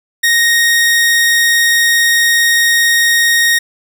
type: tone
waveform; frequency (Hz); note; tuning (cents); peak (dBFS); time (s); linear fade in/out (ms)
sawtooth; 1864.7; A#6; 0; -5; 0.23-3.59; 10
effects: none